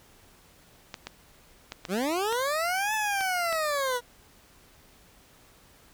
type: clicks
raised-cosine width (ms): 0.2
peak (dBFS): -18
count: 7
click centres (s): 0.942 / 1.07 / 1.721 / 1.852 / 2.326 / 3.209 / 3.527
type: linear two-way sweep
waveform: 20% pulse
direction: up then down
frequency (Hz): 164.81 to 875 to 475.5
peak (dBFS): -21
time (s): 1.88-4.01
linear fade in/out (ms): 50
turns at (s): 2.94
effects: pink hiss -57 dBFS RMS until 5.93 s